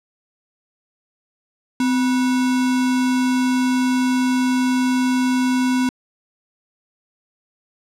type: tone with sample-and-hold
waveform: sine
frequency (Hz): 255.3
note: C4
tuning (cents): -42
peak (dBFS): -15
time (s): 1.8-5.89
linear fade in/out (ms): 2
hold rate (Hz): 1225
effects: low-pass 9000 Hz 12 dB/octave